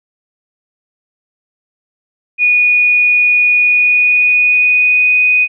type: tone with pitch glide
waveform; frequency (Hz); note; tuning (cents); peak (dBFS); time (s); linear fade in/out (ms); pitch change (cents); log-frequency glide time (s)
sine; 2460 to 2489; D#7 to D#7; -20 to 0; -7; 2.38-5.48; 50; +20; 3.6-5.2
effects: none